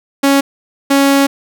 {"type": "tone bursts at uneven times", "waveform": "sawtooth", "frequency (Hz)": 277.1, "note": "C#4", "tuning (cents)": -1, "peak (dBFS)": -4, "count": 2, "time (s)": [[0.23, 0.41], [0.9, 1.27]], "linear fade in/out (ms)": 10, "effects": []}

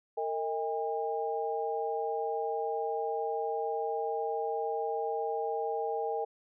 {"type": "tone cluster", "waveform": "sine", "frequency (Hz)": [456.1, 634, 807], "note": ["A#4", "D#5", "G#5"], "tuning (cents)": [-38, 32, -50], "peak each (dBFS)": [-33, -38, -34], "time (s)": [0.17, 6.25], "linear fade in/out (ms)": 10, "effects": []}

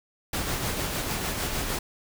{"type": "noise with tremolo", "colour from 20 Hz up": "pink", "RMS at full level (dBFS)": -28, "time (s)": [0.33, 1.79], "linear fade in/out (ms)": 5, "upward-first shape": "sine", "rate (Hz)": 6.6, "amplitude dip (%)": 35, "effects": []}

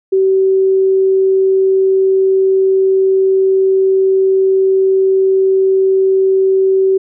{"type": "tone", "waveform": "sine", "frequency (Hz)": 382.7, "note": "G4", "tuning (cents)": -42, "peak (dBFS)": -8, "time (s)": [0.12, 6.98], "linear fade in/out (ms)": 10, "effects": []}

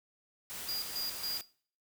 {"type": "noise", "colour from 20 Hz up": "white", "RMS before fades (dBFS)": -42, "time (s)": [0.5, 1.41], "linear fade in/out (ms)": 0}
{"type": "tone with tremolo", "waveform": "square", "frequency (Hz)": 4839, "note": "D#8", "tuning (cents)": -49, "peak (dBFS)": -34, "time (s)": [0.68, 1.43], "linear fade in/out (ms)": 10, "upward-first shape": "square", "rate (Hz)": 3.6, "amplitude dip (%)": 75}
{"effects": ["noise-tail reverb RT60 0.5 s tail -21 dB re dry"]}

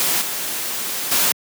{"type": "noise with level steps", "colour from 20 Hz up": "white", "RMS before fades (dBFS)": [-19, -25, -17], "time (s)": [0, 1.32], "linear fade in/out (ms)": 0, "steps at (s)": [0.21, 1.11], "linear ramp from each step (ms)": 10, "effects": ["high-pass 150 Hz 12 dB/octave"]}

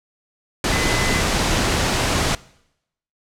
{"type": "tone in noise", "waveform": "sine", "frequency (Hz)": 2022, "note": "B6", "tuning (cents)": 40, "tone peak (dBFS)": -25, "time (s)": [0.72, 1.21], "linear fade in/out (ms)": 2, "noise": "pink", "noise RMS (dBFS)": -19, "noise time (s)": [0.64, 2.35], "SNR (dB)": -9, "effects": ["noise-tail reverb RT60 0.8 s tail -22 dB re dry", "low-pass 8000 Hz 12 dB/octave"]}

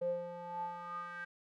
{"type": "tone with band-pass filter sweep", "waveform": "square", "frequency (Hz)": 174.3, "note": "F3", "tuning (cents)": -3, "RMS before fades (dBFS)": -41, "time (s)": [0.01, 1.25], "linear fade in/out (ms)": 10, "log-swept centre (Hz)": [490, 1600], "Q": 9.2, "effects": []}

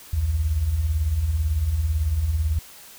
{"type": "beating tone pair", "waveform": "sine", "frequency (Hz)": [61.74, 79.74], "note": ["B1", "D#2"], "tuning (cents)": [0, 43], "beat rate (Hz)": 18, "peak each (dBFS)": [-28, -20], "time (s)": [0.13, 2.59], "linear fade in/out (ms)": 5, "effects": ["white hiss -45 dBFS RMS until 2.98 s"]}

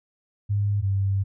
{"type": "tone pair in turn", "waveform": "sine", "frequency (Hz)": [101.9, 97.97], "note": ["G#2", "G2"], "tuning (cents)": [-32, -1], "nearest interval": "minor second", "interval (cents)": 69, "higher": "first", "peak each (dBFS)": -20, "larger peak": "neither", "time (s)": [[0.49, 0.82], [0.82, 1.24]], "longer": "second", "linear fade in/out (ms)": 20, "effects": []}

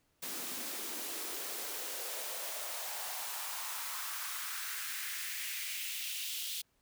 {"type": "noise with high-pass filter sweep", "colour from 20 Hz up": "white", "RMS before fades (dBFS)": -40, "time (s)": [0.22, 6.62], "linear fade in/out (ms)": 10, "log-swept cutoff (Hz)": [220, 3400], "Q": 2.5, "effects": ["pink hiss -75 dBFS RMS until 6.81 s"]}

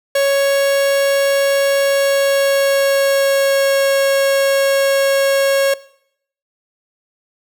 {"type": "tone with pitch glide", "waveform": "45% pulse", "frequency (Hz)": [554.4, 549], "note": ["C#5", "C#5"], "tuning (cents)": [0, -17], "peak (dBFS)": -12, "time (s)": [0.15, 5.74], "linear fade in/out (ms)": 5, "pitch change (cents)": -17, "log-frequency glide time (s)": [1.82, 3.75], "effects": ["noise-tail reverb RT60 0.7 s tail -20 dB re dry"]}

